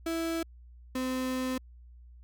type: tone pair in turn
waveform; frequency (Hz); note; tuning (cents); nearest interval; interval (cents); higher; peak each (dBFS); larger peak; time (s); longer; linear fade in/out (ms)
35% pulse; 329.6 / 257.5; E4 / C4; 0 / -28; major third; 428; first; -28; neither; 0.06-0.43 / 0.95-1.58; second; 5
effects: added 60 Hz sine -49 dBFS peak until 2.23 s